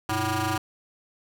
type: ring-modulated tone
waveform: 15% pulse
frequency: 220 Hz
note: A3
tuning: in tune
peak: -15 dBFS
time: 0.09-0.58 s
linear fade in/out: 5 ms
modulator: 537 Hz
effects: none